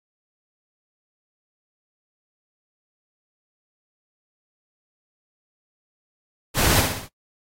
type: noise with echo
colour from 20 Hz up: pink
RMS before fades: -19 dBFS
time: 6.54-6.84 s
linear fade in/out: 50 ms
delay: 62 ms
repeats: 4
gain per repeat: -5 dB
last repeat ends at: 7.088 s
effects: noise-tail reverb RT60 0.1 s tail -20 dB re dry + AAC 48 kbps